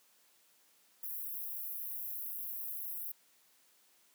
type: high-pass noise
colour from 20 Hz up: white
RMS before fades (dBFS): -41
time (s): 1.03-3.12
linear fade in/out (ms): 5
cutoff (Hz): 11000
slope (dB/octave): 96
effects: white hiss -68 dBFS RMS until 4.14 s + high-pass 200 Hz 12 dB/octave